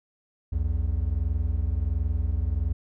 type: tone pair together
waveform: triangle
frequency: 62.1 / 83.5 Hz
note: B1 / E2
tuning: +10 / +23 cents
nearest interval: perfect fourth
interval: 513 cents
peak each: -24 dBFS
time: 0.52-2.73 s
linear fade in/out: 10 ms
effects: none